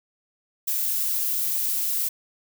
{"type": "noise", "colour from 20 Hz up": "violet", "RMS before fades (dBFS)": -25, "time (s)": [0.67, 2.09], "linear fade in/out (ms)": 10, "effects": []}